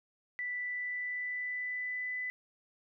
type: tone with pitch glide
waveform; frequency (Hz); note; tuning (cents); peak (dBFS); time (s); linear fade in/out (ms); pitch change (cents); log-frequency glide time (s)
sine; 1975.5 to 1999.6; B6 to B6; 0 to +21; -34; 0.39-2.3; 0; +21; 0.51-2.17
effects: none